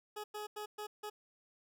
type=tone bursts at uneven times; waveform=20% pulse; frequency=420.9 Hz; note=G#4; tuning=23 cents sharp; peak=-36 dBFS; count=5; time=0.16-0.24 / 0.34-0.47 / 0.56-0.66 / 0.78-0.87 / 1.03-1.1 s; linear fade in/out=10 ms; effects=none